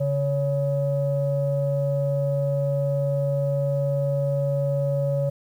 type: tone pair together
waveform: sine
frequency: 141.1 / 560 Hz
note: C#3 / C#5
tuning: +31 / +18 cents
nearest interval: 2 octaves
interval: 2387 cents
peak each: -22 / -23 dBFS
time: 0-5.3 s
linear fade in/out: 10 ms
effects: tanh soft clip ceiling -14 dBFS + 9-bit